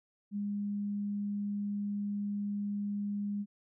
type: tone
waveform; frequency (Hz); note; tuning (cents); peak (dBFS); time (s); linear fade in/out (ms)
sine; 204; G#3; -31; -32; 0.31-3.46; 50
effects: none